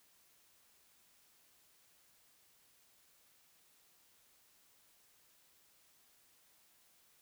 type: silence
effects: white hiss -69 dBFS RMS until 7.21 s